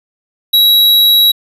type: tone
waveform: square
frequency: 3875 Hz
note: B7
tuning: 34 cents flat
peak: -6 dBFS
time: 0.53-1.32 s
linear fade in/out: 10 ms
effects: resampled to 32000 Hz